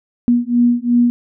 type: beating tone pair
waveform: sine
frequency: 239.3 / 242.1 Hz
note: A#3 / B3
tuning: +46 / -34 cents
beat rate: 2.8 Hz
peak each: -14 dBFS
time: 0.28-1.1 s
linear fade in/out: 0 ms
effects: none